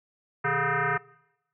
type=tone with frequency modulation; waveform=sine; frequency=155.1 Hz; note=D#3; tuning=5 cents flat; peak=-23 dBFS; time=0.44-0.98 s; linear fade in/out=10 ms; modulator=280 Hz; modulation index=6.4; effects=noise-tail reverb RT60 0.9 s tail -23 dB re dry